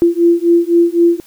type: beating tone pair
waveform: sine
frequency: 339.6 / 343.5 Hz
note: F4 / F4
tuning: -48 / -29 cents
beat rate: 3.9 Hz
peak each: -11 dBFS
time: 0.02-1.2 s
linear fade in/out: 0 ms
effects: white hiss -46 dBFS RMS until 1.26 s